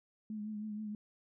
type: tone with vibrato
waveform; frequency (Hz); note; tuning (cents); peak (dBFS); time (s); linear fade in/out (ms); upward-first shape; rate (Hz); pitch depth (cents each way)
sine; 212.5; G#3; +40; -38; 0.3-0.95; 2; triangle; 6.3; 45
effects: none